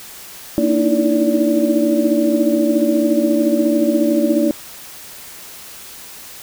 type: tone cluster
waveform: sine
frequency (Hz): 231.5 / 295.9 / 312.8 / 327 / 577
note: A#3 / D4 / D#4 / E4 / D5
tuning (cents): -12 / +13 / +9 / -14 / -31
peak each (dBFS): -19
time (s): 0.58-4.51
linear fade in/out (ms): 0
effects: white hiss -36 dBFS RMS until 6.42 s